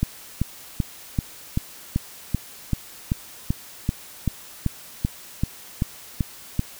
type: click train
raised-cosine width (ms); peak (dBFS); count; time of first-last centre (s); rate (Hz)
5; -8; 18; 0.03-6.594; 2.59
effects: white hiss -43 dBFS RMS until 6.79 s